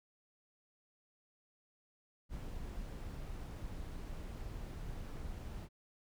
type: noise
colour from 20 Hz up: brown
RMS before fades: -44 dBFS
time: 2.29-5.69 s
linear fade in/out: 50 ms
effects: none